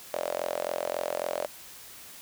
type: tone with high-pass filter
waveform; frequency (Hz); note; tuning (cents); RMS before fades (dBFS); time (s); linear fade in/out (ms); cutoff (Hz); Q
sawtooth; 43.65; F1; 0; -32; 0.13-1.47; 10; 590; 7.7
effects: white hiss -47 dBFS RMS until 2.21 s